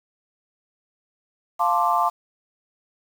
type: chord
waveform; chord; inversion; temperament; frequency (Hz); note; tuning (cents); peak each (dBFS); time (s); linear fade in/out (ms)
sine; D minor seventh; first; equal; 698.5 / 880 / 1046.5 / 1174.7; F5 / A5 / C6 / D6; 0 / 0 / 0 / 0; -23; 1.59-2.1; 20
effects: 7-bit